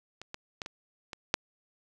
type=clicks; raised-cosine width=0.2 ms; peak=-25 / -21 / -18 / -22 / -22 / -6 dBFS; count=6; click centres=0.216 / 0.344 / 0.618 / 0.661 / 1.132 / 1.341 s; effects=none